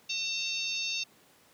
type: harmonic tone with a mistuned harmonic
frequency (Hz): 901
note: A5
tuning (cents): +41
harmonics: 3 / 4 / 5 / 6 / 7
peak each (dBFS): -34 / -36 / -38 / -40 / -41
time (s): 0.09-1.04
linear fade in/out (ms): 10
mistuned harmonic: 4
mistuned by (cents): +34
effects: pink hiss -61 dBFS RMS until 1.53 s + high-pass 150 Hz 12 dB/octave